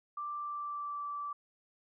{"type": "tone with pitch glide", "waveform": "sine", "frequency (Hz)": [1177, 1162.1], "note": ["D6", "D6"], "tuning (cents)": [3, -19], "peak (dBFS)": -36, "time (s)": [0.17, 1.33], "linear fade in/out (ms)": 5, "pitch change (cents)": -22, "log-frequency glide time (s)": [0.38, 1.04], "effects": []}